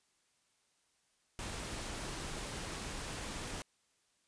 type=noise; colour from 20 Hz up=pink; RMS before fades=-42 dBFS; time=1.39-3.62 s; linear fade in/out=0 ms; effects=white hiss -75 dBFS RMS until 4.27 s + resampled to 22050 Hz